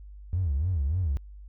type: tone with vibrato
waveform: triangle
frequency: 79.6 Hz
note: D#2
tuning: 40 cents sharp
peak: -20 dBFS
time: 0.33-1.17 s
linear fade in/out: 0 ms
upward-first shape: sine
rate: 3.4 Hz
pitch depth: 290 cents each way
effects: tanh soft clip ceiling -21 dBFS + added 50 Hz sine -42 dBFS peak until 1.48 s